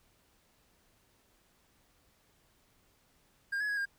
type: tone with pitch steps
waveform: triangle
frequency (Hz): 1610 / 1691 / 1661 / 1610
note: G6 / G#6 / G#6 / G6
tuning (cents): +46 / +31 / 0 / +46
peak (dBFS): -29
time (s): 3.52-3.856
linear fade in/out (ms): 10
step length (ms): 84
effects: pink hiss -69 dBFS RMS until 3.98 s